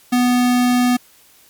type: tone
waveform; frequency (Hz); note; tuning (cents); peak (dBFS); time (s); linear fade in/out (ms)
square; 246.9; B3; 0; -13; 0.12-0.97; 10
effects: white hiss -50 dBFS RMS until 1.49 s + MP3 96 kbps